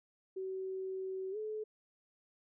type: tone with pitch glide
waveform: sine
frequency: 378.9 to 430.2 Hz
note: F#4 to A4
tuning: +41 to -39 cents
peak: -37 dBFS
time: 0.36-1.64 s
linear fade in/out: 10 ms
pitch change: +220 cents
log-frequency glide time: 1.31-1.37 s
effects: none